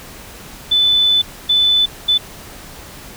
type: tone bursts at uneven times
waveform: sine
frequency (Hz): 3502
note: A7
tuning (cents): -9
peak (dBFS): -10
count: 3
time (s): 0.71-1.22 / 1.49-1.86 / 2.08-2.18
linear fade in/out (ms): 10
effects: pink hiss -36 dBFS RMS until 3.16 s